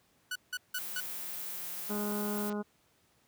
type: tone bursts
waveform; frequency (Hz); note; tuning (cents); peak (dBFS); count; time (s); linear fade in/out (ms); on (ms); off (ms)
sawtooth; 1480; F#6; 0; -30; 4; 0.31-1.004; 5; 46; 170
type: noise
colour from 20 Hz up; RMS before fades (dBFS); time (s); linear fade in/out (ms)
violet; -40; 0.74-2.5; 5
type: click train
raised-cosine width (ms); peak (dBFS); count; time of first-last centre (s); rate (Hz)
0.2; -34; 310; 0.79-2.526; 178
type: harmonic tone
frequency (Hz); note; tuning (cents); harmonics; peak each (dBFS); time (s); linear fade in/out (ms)
207.7; G#3; 0; 1 / 2 / 3 / 4 / 5 / 6 / 7; -34 / -38 / -45 / -46 / -48 / -49 / -49; 1.89-2.63; 20
effects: pink hiss -69 dBFS RMS until 3.27 s + high-pass 80 Hz 12 dB/octave